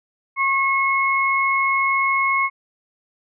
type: tone pair together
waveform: sine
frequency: 1087.5 / 2177 Hz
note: C#6 / C#7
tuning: -33 / -32 cents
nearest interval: octave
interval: 1201 cents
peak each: -19 dBFS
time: 0.36-2.5 s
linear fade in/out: 50 ms
effects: none